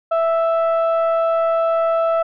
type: tone pair together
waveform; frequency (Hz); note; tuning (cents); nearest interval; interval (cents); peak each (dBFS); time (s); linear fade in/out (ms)
sine; 659.9 / 1318.5; E5 / E6; +2 / 0; octave; 1198; -14 / -20; 0.11-2.23; 10
effects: tanh soft clip ceiling -11 dBFS